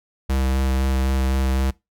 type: tone with vibrato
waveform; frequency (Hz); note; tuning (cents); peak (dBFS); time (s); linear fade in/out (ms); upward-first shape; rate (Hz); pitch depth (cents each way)
square; 66; C2; +16; -19; 0.29-1.71; 10; sine; 3.9; 15
effects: noise-tail reverb RT60 0.2 s tail -21 dB re dry